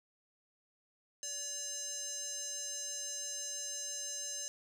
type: tone with band-pass filter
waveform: square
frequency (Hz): 573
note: D5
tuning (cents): -43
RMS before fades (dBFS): -41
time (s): 1.23-4.48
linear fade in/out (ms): 0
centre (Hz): 6500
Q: 5.5
effects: none